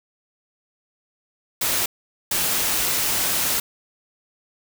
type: noise bursts at uneven times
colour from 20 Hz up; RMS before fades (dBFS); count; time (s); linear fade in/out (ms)
white; -22; 2; 1.61-1.86 / 2.31-3.6; 5
effects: none